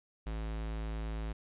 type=tone; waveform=square; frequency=54.4 Hz; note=A1; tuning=19 cents flat; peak=-36 dBFS; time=0.26-1.33 s; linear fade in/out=10 ms; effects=resampled to 8000 Hz + 12-bit